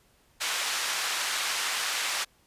pink band-pass noise, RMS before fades -30 dBFS, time 0.4-2.25 s, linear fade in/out 20 ms, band 1300 to 8400 Hz, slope 12 dB/octave, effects pink hiss -64 dBFS RMS until 2.46 s + resampled to 32000 Hz

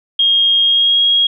sine tone with pitch glide, 3245 to 3283 Hz, G#7 to G#7, -41 to -21 cents, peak -9 dBFS, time 0.19-1.27 s, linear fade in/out 5 ms, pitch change +20 cents, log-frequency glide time 0.62-1 s, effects none

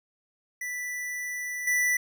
square tone with level steps, 1975.5 Hz, B6, in tune, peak -32 / -23 dBFS, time 0.61-1.97 s, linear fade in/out 5 ms, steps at 1.67 s, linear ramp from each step 5 ms, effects none

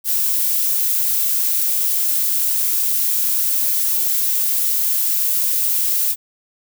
violet noise, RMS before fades -18 dBFS, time 0.04-6.16 s, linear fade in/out 50 ms, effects none

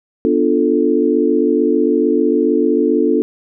sine chord, B half-diminished seventh, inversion none, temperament equal, 246.9 / 293.7 / 349.2 / 440 Hz, B3 / D4 / F4 / A4, 0 / 0 / 0 / 0 cents, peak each -18 / -16 / -17 / -16 dBFS, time 0.25-3.22 s, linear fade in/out 0 ms, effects none

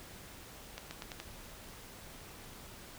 accelerating click train, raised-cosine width 0.2 ms, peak -24 dBFS, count 5, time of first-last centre 0.78-1.201 s, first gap 130 ms, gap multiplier 0.86, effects pink hiss -51 dBFS RMS until 2.98 s

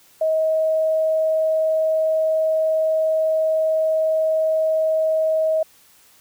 sine tone with vibrato, 634 Hz, D#5, 32 cents sharp, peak -16 dBFS, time 0.21-5.63 s, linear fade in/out 5 ms, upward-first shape sine, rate 20 Hz, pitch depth 10 cents each way, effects white hiss -53 dBFS RMS until 6.2 s

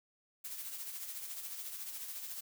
blue noise with tremolo, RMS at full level -42 dBFS, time 0.44-2.41 s, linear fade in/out 10 ms, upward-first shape sine, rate 14 Hz, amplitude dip 45%, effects none

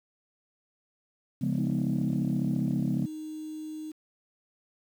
sine chord, C# dominant seventh, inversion none, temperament just, 138.59 / 173.24 / 207.9 / 249.5 Hz, C#3 / E#3 / G#3 / B3, 0 / -14 / +2 / +18 cents, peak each -30 dBFS, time 1.41-3.06 s, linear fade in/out 10 ms
sine tone, 310 Hz, D#4, 6 cents flat, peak -35 dBFS, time 1.58-3.92 s, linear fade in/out 10 ms
effects tanh soft clip ceiling -19 dBFS + 9-bit

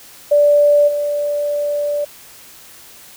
sine tone with level steps, 584 Hz, D5, 10 cents flat, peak -8 / -16 dBFS, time 0.31-2.05 s, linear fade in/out 10 ms, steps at 0.87 s, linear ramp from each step 20 ms, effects white hiss -41 dBFS RMS until 3.16 s

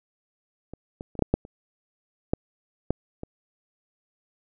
clicks, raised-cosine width 2 ms, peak -25 / -22 / -30 / -13 / -6 / -6 / -29 / -8 / -9 / -21 dBFS, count 10, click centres 0.736 / 1.009 / 1.153 / 1.192 / 1.223 / 1.34 / 1.451 / 2.335 / 2.906 / 3.234 s, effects none

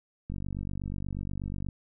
click train, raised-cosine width 5 ms, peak -23 dBFS, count 68, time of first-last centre 0.3-1.687 s, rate 48.3 Hz, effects none

